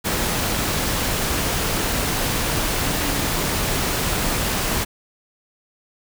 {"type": "tone in noise", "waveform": "sine", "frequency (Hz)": 285.2, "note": "C#4", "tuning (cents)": 49, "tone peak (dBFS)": -31, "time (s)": [2.81, 3.26], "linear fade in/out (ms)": 20, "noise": "pink", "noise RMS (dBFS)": -22, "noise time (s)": [0.04, 4.85], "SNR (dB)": -12, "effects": []}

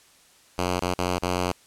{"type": "tone with dropouts", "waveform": "5% pulse", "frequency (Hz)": 90, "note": "F#2", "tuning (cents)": -47, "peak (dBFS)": -12, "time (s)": [0.58, 1.52], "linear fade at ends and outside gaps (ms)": 5, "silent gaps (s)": [[0.796, 0.821], [0.94, 0.987], [1.189, 1.224]], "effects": ["white hiss -56 dBFS RMS until 1.66 s", "low-pass 10000 Hz 12 dB/octave"]}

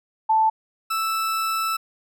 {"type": "tone pair in turn", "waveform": ["sine", "40% pulse"], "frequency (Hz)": [880, 1318.5], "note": ["A5", "E6"], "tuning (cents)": [0, 0], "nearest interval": "perfect fifth", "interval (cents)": 700, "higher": "second", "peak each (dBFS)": [-15, -21], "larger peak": "first", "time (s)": [[0.29, 0.5], [0.9, 1.77]], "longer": "second", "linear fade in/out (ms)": 10, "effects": []}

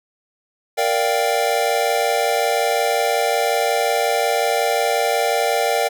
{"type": "chord", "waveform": "square", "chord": "G minor seventh", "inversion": "first", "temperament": "equal", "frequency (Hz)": [466.2, 587.3, 698.5, 784], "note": ["Bb4", "D5", "F5", "G5"], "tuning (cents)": [0, 0, 0, 0], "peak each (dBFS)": -23, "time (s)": [0.77, 5.89], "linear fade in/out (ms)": 20, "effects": []}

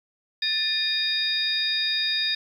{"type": "tone cluster", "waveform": "sine", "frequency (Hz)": [1765, 2445, 3716, 4866], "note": ["A6", "D#7", "A#7", "D#8"], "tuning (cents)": [5, -31, -6, -39], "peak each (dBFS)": [-30, -33, -25, -27], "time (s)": [0.42, 2.35], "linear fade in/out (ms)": 5, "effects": ["9-bit"]}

